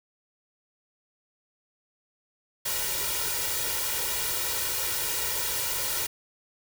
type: noise with comb filter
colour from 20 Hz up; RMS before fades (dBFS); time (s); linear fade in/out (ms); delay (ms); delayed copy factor
white; -29; 2.65-6.07; 10; 2.1; +0.95
effects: none